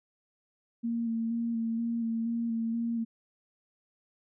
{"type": "tone with vibrato", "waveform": "sine", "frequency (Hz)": 230, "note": "A#3", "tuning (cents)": -23, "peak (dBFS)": -28, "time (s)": [0.83, 3.05], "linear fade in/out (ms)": 20, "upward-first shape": "square", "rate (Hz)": 2.1, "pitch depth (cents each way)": 19, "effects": []}